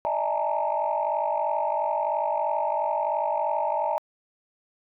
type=tone cluster; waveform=sine; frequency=596 / 648 / 830 / 888 / 931 Hz; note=D5 / E5 / G#5 / A5 / A#5; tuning=+25 / -30 / -1 / +16 / -2 cents; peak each=-29 dBFS; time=0.05-3.98 s; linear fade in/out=0 ms; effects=tanh soft clip ceiling -15 dBFS